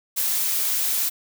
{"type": "noise", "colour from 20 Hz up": "blue", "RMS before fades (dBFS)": -23, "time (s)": [0.16, 1.1], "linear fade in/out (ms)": 20, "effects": []}